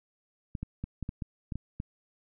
clicks, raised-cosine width 5 ms, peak -22 dBFS, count 9, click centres 0.552 / 0.63 / 0.84 / 1.027 / 1.091 / 1.222 / 1.522 / 1.556 / 1.801 s, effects none

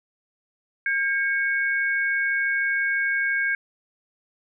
sine tone pair together, 1608.3 / 2217 Hz, G6 / C#7, +44 / 0 cents, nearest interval tritone, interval 556 cents, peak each -22 / -26 dBFS, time 0.86-3.55 s, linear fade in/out 2 ms, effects none

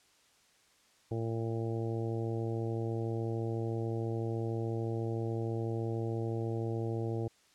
harmonic tone, 113.8 Hz, A#2, 41 cents flat, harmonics 1 / 2 / 3 / 4 / 5 / 6 / 7, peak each -34 / -43 / -38 / -40 / -47 / -49 / -49 dBFS, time 1.11-7.28 s, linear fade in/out 5 ms, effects white hiss -66 dBFS RMS until 7.54 s + low-pass 8000 Hz 12 dB/octave

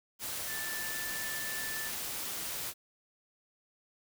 sine tone in noise, 1760 Hz, A6, in tune, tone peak -39 dBFS, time 0.46-1.92 s, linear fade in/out 50 ms, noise white, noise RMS -38 dBFS, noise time 0.19-2.74 s, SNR -4 dB, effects none

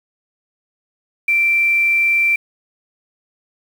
sine tone with quantisation, 2349 Hz, D7, in tune, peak -12 dBFS, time 1.28-2.36 s, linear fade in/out 5 ms, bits 6, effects none

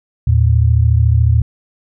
sine tone pair together, 79.7 / 113.6 Hz, D#2 / A#2, +42 / -44 cents, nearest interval tritone, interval 614 cents, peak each -11 dBFS, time 0.27-1.42 s, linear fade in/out 5 ms, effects none

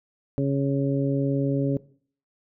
harmonic tone, 138.5 Hz, C#3, 1 cent flat, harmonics 1 / 2 / 3 / 4, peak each -24 / -25 / -30 / -31 dBFS, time 0.38-1.77 s, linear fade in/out 0 ms, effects noise-tail reverb RT60 0.5 s tail -19 dB re dry

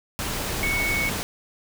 sine tone in noise, 2217 Hz, C#7, in tune, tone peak -23 dBFS, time 0.63-1.09 s, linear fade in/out 0 ms, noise pink, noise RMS -28 dBFS, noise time 0.19-1.23 s, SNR +2 dB, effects none

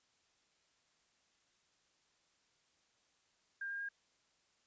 sine tone with pitch steps, 1600 / 1611.1 / 1622.3 Hz, G6 / G6 / G#6, +35 / +47 / -41 cents, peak -39 dBFS, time 3.61-3.889 s, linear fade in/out 5 ms, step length 93 ms, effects white hiss -75 dBFS RMS until 4.66 s + resampled to 16000 Hz

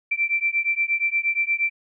sine beating tone pair, 2340 / 2348.5 Hz, D7 / D7, -7 / -1 cents, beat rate 8.5 Hz, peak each -23 dBFS, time 0.11-1.7 s, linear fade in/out 10 ms, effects none

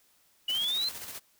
sine exponential sweep, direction up, 2900 to 4186 Hz, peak -27 dBFS, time 0.48-0.89 s, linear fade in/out 5 ms
white noise with tremolo, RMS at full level -40 dBFS, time 0.48-1.2 s, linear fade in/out 20 ms, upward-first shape square, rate 15 Hz, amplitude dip 40%
effects white hiss -66 dBFS RMS until 1.39 s

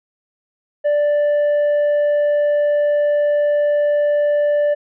triangle tone with tanh clipping, 587.3 Hz, D5, in tune, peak -14 dBFS, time 0.84-4.75 s, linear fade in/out 20 ms, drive 8 dB, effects none

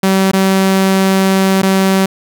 sawtooth tone with dropouts, 191.7 Hz, G3, 38 cents flat, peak -5 dBFS, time 0.03-2.06 s, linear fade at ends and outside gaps 5 ms, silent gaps 0.315-0.333 / 1.619-1.629 s, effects none

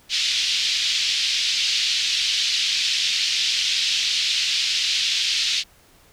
pink band-pass noise, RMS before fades -22 dBFS, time 0.09-5.64 s, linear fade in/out 50 ms, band 2900 to 5100 Hz, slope 24 dB/octave, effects pink hiss -54 dBFS RMS until 6.12 s

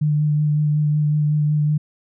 sine tone with vibrato, 150 Hz, D3, 37 cents sharp, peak -15 dBFS, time 0.01-1.78 s, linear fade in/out 10 ms, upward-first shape sine, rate 5.4 Hz, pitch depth 16 cents each way, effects none

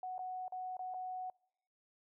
sine tone with dropouts, 740 Hz, F#5, in tune, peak -39 dBFS, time 0.03-1.3 s, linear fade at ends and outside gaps 2 ms, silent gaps 0.181-0.191 / 0.481-0.522 / 0.769-0.792 / 0.939-0.943 s, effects noise-tail reverb RT60 0.8 s tail -26 dB re dry

